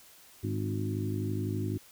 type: harmonic tone with a mistuned harmonic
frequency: 51.91 Hz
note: G#1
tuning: in tune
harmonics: 2 / 3 / 4 / 5 / 6 / 7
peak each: -32 / -41 / -39 / -39 / -38 / -39 dBFS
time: 0.43-1.78 s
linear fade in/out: 10 ms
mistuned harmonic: 6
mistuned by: -31 cents
effects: white hiss -56 dBFS RMS until 1.91 s